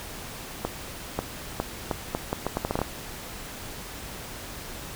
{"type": "accelerating click train", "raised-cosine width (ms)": 1, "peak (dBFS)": -11, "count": 13, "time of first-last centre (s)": [0.65, 2.816], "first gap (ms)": 540, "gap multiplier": 0.76, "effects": ["pink hiss -39 dBFS RMS until 4.95 s"]}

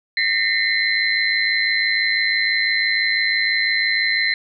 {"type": "tone cluster", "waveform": "sine", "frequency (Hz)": [1825, 2013, 2119, 4088], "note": ["A#6", "B6", "C7", "C8"], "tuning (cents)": [-37, 33, 21, -41], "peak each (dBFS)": -22, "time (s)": [0.17, 4.34], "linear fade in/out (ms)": 2, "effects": []}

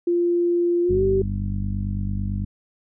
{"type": "tone with pitch glide", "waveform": "sine", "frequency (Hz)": [347.1, 385.1], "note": ["F4", "G4"], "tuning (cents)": [-11, -31], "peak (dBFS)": -17, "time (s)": [0.07, 1.22], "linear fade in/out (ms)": 5, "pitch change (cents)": 180, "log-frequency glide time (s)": [0.83, 1.03]}
{"type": "harmonic tone", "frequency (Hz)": 49, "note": "G1", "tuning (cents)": 0, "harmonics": [1, 2, 3, 4, 5, 6], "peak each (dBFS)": [-27, -26, -39, -29, -41, -43], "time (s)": [0.89, 2.45], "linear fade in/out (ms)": 10}
{"effects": []}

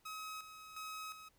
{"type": "tone with tremolo", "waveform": "sawtooth", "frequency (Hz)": 1274, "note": "D#6", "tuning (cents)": 41, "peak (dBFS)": -40, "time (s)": [0.05, 1.29], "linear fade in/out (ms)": 10, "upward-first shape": "square", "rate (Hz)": 1.4, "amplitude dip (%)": 60, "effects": ["pink hiss -73 dBFS RMS until 1.38 s"]}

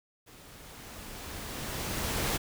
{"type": "noise with level ramp", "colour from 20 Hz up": "pink", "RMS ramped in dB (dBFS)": [-53, -29], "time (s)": [0.26, 2.38], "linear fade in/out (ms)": 20, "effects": []}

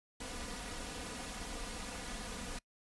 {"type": "noise with comb filter", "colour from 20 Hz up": "pink", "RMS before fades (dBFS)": -43, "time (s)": [0.2, 2.59], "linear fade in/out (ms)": 5, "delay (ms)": 4.1, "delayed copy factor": 0.65, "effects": ["noise-tail reverb RT60 0.1 s tail -24 dB re dry", "resampled to 24000 Hz"]}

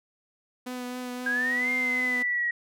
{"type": "tone with vibrato", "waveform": "sawtooth", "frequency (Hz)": 249.2, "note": "B3", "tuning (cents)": 16, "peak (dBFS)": -29, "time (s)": [0.66, 2.23], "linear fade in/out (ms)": 10, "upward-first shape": "triangle", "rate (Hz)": 3.8, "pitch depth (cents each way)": 18}
{"type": "exponential two-way sweep", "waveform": "sine", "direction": "up then down", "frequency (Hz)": [1600, 2115, 1901], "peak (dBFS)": -24, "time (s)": [1.26, 2.51], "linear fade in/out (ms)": 5, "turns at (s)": 1.7}
{"effects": []}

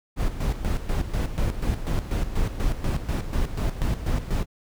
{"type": "noise with tremolo", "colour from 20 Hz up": "brown", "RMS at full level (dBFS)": -23, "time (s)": [0.16, 4.46], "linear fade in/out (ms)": 50, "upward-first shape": "square", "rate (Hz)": 4.1, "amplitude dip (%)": 65, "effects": []}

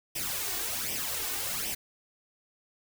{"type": "noise with flanger", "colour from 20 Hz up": "white", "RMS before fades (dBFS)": -33, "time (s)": [0.15, 1.75], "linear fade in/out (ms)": 10, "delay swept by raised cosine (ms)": [0.35, 2.75], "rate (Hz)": 1.3, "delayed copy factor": 0.7, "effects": []}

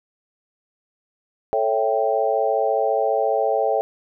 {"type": "chord", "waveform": "sine", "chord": "A dominant seventh", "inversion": "none", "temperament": "equal", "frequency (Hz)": [440, 554.4, 659.3, 784], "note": ["A4", "C#5", "E5", "G5"], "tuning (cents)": [0, 0, 0, 0], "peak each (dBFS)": -23, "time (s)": [1.53, 3.81], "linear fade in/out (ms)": 0, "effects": []}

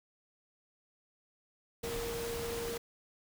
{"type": "tone in noise", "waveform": "sine", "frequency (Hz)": 466.6, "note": "A#4", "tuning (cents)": 2, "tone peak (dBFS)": -37, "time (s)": [1.83, 2.78], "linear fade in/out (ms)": 10, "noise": "pink", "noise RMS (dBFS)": -41, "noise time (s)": [1.83, 2.78], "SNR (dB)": 1, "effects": []}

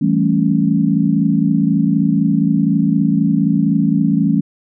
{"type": "chord", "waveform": "sine", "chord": "A dominant seventh", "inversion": "second", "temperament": "equal", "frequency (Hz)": [164.81, 196, 220, 277.2], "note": ["E3", "G3", "A3", "C#4"], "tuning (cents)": [0, 0, 0, 0], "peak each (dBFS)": -17, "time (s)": [0.01, 4.41], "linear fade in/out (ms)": 10, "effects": []}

